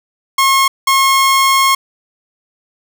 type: tone bursts at uneven times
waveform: sawtooth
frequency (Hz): 1080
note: C#6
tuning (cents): -45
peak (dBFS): -5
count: 2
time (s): 0.38-0.68 / 0.87-1.75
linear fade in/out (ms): 5
effects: none